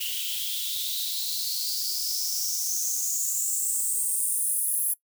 blue noise with high-pass filter sweep, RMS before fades -28 dBFS, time 0-4.94 s, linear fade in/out 10 ms, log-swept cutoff 2900 to 11000 Hz, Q 7, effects noise-tail reverb RT60 0.1 s tail -20 dB re dry

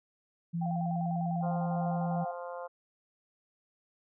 sine tone, 169 Hz, E3, 43 cents sharp, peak -30 dBFS, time 0.53-2.25 s, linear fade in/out 20 ms
sine tone with vibrato, 740 Hz, F#5, in tune, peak -35 dBFS, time 0.61-2.32 s, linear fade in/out 10 ms, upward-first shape square, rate 10 Hz, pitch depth 93 cents each way
harmonic tone, 174.61 Hz, F3, in tune, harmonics 3 / 4 / 5 / 6 / 7 / 8, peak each -40 / -44 / -47 / -46 / -52 / -52 dBFS, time 1.42-2.68 s, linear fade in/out 20 ms
effects none

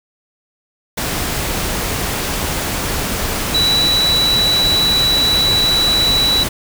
sine tone in noise, 3936 Hz, B7, 7 cents flat, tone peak -12 dBFS, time 3.54-6.44 s, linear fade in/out 10 ms, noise pink, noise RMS -20 dBFS, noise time 0.97-6.49 s, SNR +5 dB, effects none

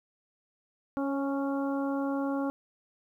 harmonic tone with a mistuned harmonic, 277.2 Hz, C#4, in tune, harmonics 1 / 2 / 3 / 4 / 5, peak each -29 / -35 / -39 / -41 / -43 dBFS, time 0.97-2.5 s, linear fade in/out 0 ms, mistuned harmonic 2, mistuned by -17 cents, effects 11-bit

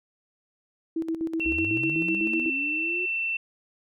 sine tone with tremolo, 326 Hz, E4, 19 cents flat, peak -24 dBFS, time 0.96-2.5 s, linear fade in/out 5 ms, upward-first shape square, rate 8 Hz, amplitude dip 65%
sine tone with pitch glide, 2710 to 2685 Hz, E7 to E7, +47 to +31 cents, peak -25 dBFS, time 1.4-3.37 s, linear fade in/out 5 ms, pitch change -16 cents, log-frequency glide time 1.65-2.56 s
sine linear sweep, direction up, 58.27 to 370 Hz, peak -33 dBFS, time 1.45-3.06 s, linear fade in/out 10 ms
effects none

